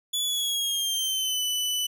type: tone with pitch glide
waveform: sawtooth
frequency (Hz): 3431 to 2987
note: A7 to F#7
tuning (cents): -44 to +16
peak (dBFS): -22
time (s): 0.13-1.87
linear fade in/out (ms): 10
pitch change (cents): -240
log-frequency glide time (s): 0.24-1.44
effects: none